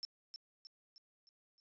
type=tone with echo; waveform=sine; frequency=5350 Hz; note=E8; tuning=25 cents sharp; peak=-39 dBFS; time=0.03-0.05 s; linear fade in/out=0 ms; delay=310 ms; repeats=5; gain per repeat=-6 dB; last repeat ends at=1.6 s; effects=resampled to 16000 Hz